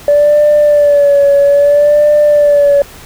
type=tone with vibrato; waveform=sine; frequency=579 Hz; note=D5; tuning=25 cents flat; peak=-3 dBFS; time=0.08-2.82 s; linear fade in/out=2 ms; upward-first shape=sine; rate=0.61 Hz; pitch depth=45 cents each way; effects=tanh soft clip ceiling -1 dBFS + pink hiss -34 dBFS RMS until 3.05 s